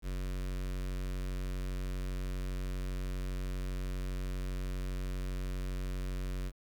square tone with notch filter, 46.25 Hz, F#1, in tune, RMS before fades -36 dBFS, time 0.02-6.52 s, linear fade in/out 50 ms, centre 820 Hz, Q 1.7, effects 10-bit

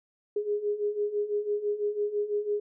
sine beating tone pair, 410.7 / 416.7 Hz, G#4 / G#4, -19 / +6 cents, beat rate 6 Hz, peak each -32 / -28 dBFS, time 0.36-2.6 s, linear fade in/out 5 ms, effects none

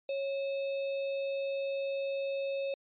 sine tone with sample-and-hold, 550 Hz, C#5, 14 cents flat, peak -31 dBFS, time 0.09-2.74 s, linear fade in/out 2 ms, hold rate 3150 Hz, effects resampled to 8000 Hz

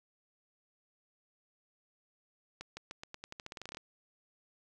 accelerating click train, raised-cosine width 0.2 ms, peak -26 dBFS, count 17, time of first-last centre 2.61-3.771 s, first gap 160 ms, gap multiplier 0.88, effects none

